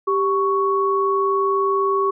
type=tone pair together; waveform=sine; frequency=392.6 / 1112 Hz; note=G4 / C#6; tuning=+3 / +5 cents; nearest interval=octave + tritone; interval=1802 cents; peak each=-19 dBFS; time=0.07-2.11 s; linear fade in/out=10 ms; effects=none